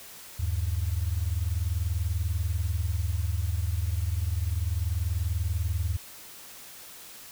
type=tone pair together; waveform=sine; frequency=77 / 97.3 Hz; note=D#2 / G2; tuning=-17 / -12 cents; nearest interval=major third; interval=405 cents; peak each=-27 / -28 dBFS; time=0.39-5.97 s; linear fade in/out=10 ms; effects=tanh soft clip ceiling -18 dBFS + white hiss -46 dBFS RMS until 7.31 s